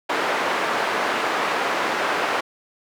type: band-pass noise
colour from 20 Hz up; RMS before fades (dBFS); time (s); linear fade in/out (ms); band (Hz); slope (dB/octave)
white; -23; 0.09-2.41; 10; 360 to 1500; 12
effects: none